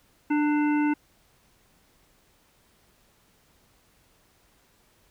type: harmonic tone with a mistuned harmonic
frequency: 296.5 Hz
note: D4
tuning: 17 cents sharp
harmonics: 1 / 3 / 5 / 7 / 9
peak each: -21 / -31 / -35 / -38 / -40 dBFS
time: 0.3-0.94 s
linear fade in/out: 10 ms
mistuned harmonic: 3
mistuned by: +20 cents
effects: pink hiss -63 dBFS RMS until 5.1 s